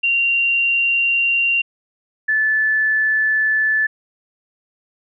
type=tone pair in turn; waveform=sine; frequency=2765 / 1741.8 Hz; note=F7 / A6; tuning=-18 / -18 cents; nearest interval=minor sixth; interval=800 cents; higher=first; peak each=-14 dBFS; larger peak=neither; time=0.03-1.62 / 2.28-3.87 s; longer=neither; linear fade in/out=10 ms; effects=none